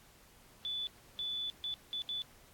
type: tone bursts at uneven times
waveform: sine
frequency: 3475 Hz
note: A7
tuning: 22 cents flat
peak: -35 dBFS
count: 5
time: 0.65-0.87 / 1.19-1.5 / 1.64-1.74 / 1.93-2.02 / 2.09-2.22 s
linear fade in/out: 0 ms
effects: pink hiss -61 dBFS RMS until 2.53 s + AAC 64 kbps